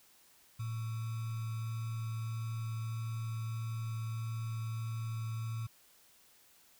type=tone with sample-and-hold; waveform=sine; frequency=112.7 Hz; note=A2; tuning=42 cents sharp; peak=-35 dBFS; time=0.59-5.67 s; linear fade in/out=10 ms; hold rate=1225 Hz; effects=white hiss -64 dBFS RMS until 6.79 s